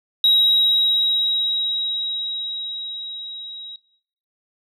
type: tone with level ramp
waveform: sine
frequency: 3829 Hz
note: A#7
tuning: 46 cents sharp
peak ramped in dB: -10 to -33 dBFS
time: 0.24-3.76 s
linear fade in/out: 2 ms
effects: noise-tail reverb RT60 0.7 s tail -20 dB re dry + tanh soft clip ceiling -9 dBFS